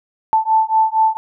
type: beating tone pair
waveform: sine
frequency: 879 / 883.3 Hz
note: A5 / A5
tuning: -2 / +6 cents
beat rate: 4.3 Hz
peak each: -15 dBFS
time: 0.33-1.17 s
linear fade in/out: 0 ms
effects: none